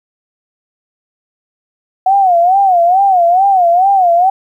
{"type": "tone with vibrato", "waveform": "sine", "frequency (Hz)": 736, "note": "F#5", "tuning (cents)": -9, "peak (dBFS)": -6, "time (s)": [2.06, 4.3], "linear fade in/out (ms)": 5, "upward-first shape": "sine", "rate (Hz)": 2.3, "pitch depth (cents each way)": 140, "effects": ["8-bit"]}